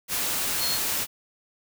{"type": "tone in noise", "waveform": "sine", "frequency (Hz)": 4280, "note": "C8", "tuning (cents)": 38, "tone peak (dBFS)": -27, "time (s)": [0.58, 0.79], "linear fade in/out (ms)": 50, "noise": "white", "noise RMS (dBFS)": -27, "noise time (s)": [0.08, 1.07], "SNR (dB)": -3, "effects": []}